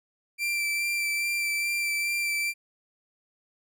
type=tone with vibrato; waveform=40% pulse; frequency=2349 Hz; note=D7; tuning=in tune; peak=-25 dBFS; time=0.38-2.54 s; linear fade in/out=50 ms; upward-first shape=sine; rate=2.4 Hz; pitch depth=15 cents each way; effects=none